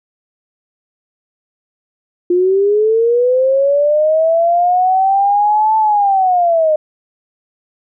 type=linear two-way sweep; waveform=sine; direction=up then down; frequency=349.2 to 880 to 607 Hz; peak=-9 dBFS; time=2.3-6.76 s; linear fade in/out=5 ms; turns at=5.77 s; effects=none